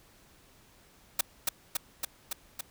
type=noise with echo; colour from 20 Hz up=white; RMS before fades=-25 dBFS; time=1.19-1.21 s; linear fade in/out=5 ms; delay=280 ms; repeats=5; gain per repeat=-2 dB; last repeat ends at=2.61 s; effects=pink hiss -60 dBFS RMS until 2.7 s